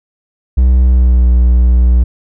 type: tone with pitch glide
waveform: triangle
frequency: 63 to 60.82 Hz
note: B1 to B1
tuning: +35 to -26 cents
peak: -3 dBFS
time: 0.57-2.04 s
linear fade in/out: 10 ms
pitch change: -61 cents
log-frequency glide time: 0.85-1.28 s
effects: none